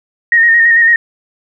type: tone with vibrato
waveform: sine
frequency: 1854 Hz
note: A#6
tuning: 10 cents flat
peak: -5 dBFS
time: 0.32-0.96 s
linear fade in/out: 2 ms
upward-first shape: square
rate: 9 Hz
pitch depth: 27 cents each way
effects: none